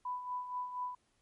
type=tone with tremolo; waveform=sine; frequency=994 Hz; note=B5; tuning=11 cents sharp; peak=-34 dBFS; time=0.05-0.95 s; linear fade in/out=5 ms; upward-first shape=sine; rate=4.2 Hz; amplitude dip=60%; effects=pink hiss -75 dBFS RMS until 1.21 s + MP3 48 kbps